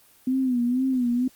sine tone with vibrato, 251.6 Hz, B3, 32 cents sharp, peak -20 dBFS, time 0.27-1.28 s, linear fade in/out 5 ms, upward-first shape sine, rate 2.1 Hz, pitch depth 90 cents each way, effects white hiss -56 dBFS RMS until 1.35 s + Opus 24 kbps

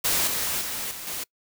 white noise with level steps, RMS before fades -23 / -27 / -31 / -37 / -32 dBFS, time 0.04-1.24 s, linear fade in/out 10 ms, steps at 0.27 / 0.61 / 0.91 / 1.07 s, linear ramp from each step 2 ms, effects noise-tail reverb RT60 0.1 s tail -24 dB re dry

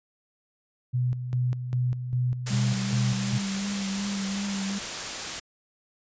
sine tone with tremolo, 124.6 Hz, B2, 16 cents sharp, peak -22 dBFS, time 0.93-3.39 s, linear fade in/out 20 ms, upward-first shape square, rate 2.5 Hz, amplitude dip 60%
white noise, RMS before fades -32 dBFS, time 2.46-5.4 s, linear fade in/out 10 ms
sine tone with vibrato, 197.8 Hz, G3, 16 cents sharp, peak -28 dBFS, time 2.5-4.79 s, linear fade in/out 10 ms, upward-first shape triangle, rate 2.7 Hz, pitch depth 37 cents each way
effects resampled to 16000 Hz

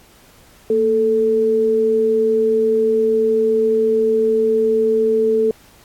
sine tone pair together, 228.5 / 440.4 Hz, A#3 / A4, -34 / +2 cents, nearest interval major seventh, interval 1136 cents, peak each -23 / -13 dBFS, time 0.7-5.51 s, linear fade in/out 2 ms, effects pink hiss -49 dBFS RMS until 5.84 s + AAC 64 kbps

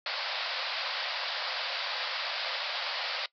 white band-pass noise, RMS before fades -34 dBFS, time 0.06-3.26 s, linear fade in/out 2 ms, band 510 to 5000 Hz, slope 96 dB/octave, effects noise-tail reverb RT60 0.1 s tail -20 dB re dry

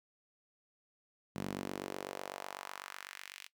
sawtooth tone with high-pass filter sweep, 48 Hz, G1, 36 cents flat, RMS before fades -44 dBFS, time 1.35-3.48 s, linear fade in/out 20 ms, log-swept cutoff 180 to 2700 Hz, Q 1.5, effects noise-tail reverb RT60 0.1 s tail -18 dB re dry

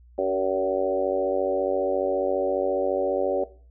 harmonic tone with a mistuned harmonic, 94.6 Hz, F#2, 39 cents sharp, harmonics 3 / 4 / 5 / 6 / 7 / 8, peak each -33 / -27 / -29 / -25 / -33 / -34 dBFS, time 0.18-3.44 s, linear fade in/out 5 ms, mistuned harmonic 4, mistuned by +15 cents, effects noise-tail reverb RT60 0.4 s tail -17 dB re dry + added 60 Hz sine -49 dBFS peak until 3.7 s

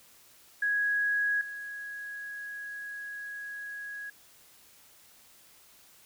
sine tone with level steps, 1661.2 Hz, G#6, in tune, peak -25 / -37 dBFS, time 0.62-4.1 s, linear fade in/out 5 ms, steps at 1.41 s, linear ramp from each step 2 ms, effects white hiss -58 dBFS RMS until 6.05 s

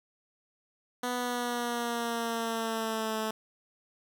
10% pulse tone with pitch glide, 246.9 to 218.7 Hz, B3 to A3, 0 to -10 cents, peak -22 dBFS, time 1.03-3.31 s, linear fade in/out 5 ms, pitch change -210 cents, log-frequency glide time 1.15-3.18 s, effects none

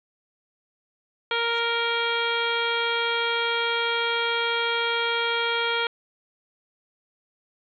harmonic tone, 466.2 Hz, A#4, in tune, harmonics 1 / 2 / 3 / 4 / 5 / 6 / 7 / 8 / 9, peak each -29 / -30 / -28 / -35 / -30 / -40 / -29 / -41 / -40 dBFS, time 1.31-5.87 s, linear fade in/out 2 ms
violet noise with exponential growth, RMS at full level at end -39 dBFS, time 1.4-1.59 s, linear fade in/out 0 ms, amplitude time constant 40 ms
effects resampled to 16000 Hz

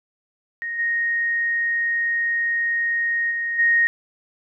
sine tone with level steps, 1864.7 Hz, A#6, in tune, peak -25 / -19 / -22 / -14 dBFS, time 0.62-3.87 s, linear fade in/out 0 ms, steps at 0.78 / 3.3 / 3.58 s, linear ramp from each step 20 ms, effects none

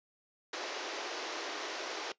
pink band-pass noise, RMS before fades -40 dBFS, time 0.53-2.12 s, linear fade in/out 2 ms, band 320 to 6300 Hz, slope 48 dB/octave, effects noise-tail reverb RT60 0.1 s tail -18 dB re dry + resampled to 16000 Hz

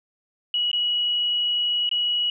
sine tone with dropouts, 2918 Hz, F#7, 25 cents flat, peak -20 dBFS, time 0.54-2.3 s, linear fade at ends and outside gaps 2 ms, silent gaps 0.715-0.73 / 1.892-1.913 s, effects none

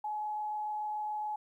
sine tone with frequency modulation, 847 Hz, G#5, 34 cents sharp, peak -33 dBFS, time 0.04-1.36 s, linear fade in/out 5 ms, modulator 27 Hz, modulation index 0.28, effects 12-bit

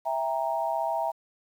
sine chord, E diminished, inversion none, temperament equal with one note detuned, 659.3 / 797.2 / 932.3 Hz, E5 / G5 / Bb5, 0 / +29 / 0 cents, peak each -29 / -31 / -30 dBFS, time 0.05-1.12 s, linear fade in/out 20 ms, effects 9-bit

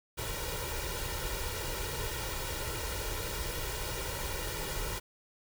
pink noise with comb filter, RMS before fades -36 dBFS, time 0.17-5 s, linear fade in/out 20 ms, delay 2.1 ms, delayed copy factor +0.75, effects none

